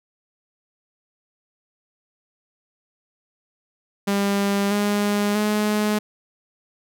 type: tone with pitch steps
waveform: sawtooth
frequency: 200 / 205.4 / 210.9 Hz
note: G3 / G#3 / G#3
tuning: +35 / -19 / +27 cents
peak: -15 dBFS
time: 4.07-5.99 s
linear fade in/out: 10 ms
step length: 640 ms
effects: none